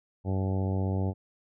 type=harmonic tone; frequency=95.5 Hz; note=G2; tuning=45 cents flat; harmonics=1 / 2 / 3 / 4 / 5 / 6 / 7 / 8 / 9; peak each=-27 / -33 / -37 / -39 / -41 / -43 / -44 / -45 / -46 dBFS; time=0.24-1.14 s; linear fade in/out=50 ms; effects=none